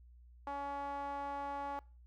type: tone with band-pass filter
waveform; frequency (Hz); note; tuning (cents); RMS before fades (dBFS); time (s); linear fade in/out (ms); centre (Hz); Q
sawtooth; 281.7; C#4; +28; -41; 0.47-1.79; 0; 910; 3.9
effects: noise-tail reverb RT60 0.4 s tail -24 dB re dry + added 60 Hz sine -56 dBFS peak until 2.06 s